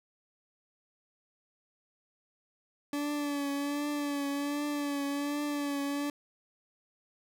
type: tone with vibrato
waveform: 40% pulse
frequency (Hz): 287.3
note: D4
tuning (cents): -38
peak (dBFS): -30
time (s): 2.93-6.1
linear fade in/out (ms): 2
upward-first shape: triangle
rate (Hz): 1.3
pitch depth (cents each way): 43
effects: none